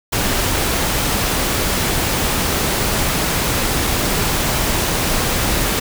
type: noise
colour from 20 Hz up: pink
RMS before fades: -18 dBFS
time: 0.12-5.8 s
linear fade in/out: 10 ms
effects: none